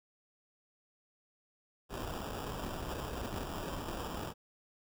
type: noise with sample-and-hold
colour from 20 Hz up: pink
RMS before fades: -40 dBFS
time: 1.89-4.34 s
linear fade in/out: 50 ms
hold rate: 2100 Hz
effects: none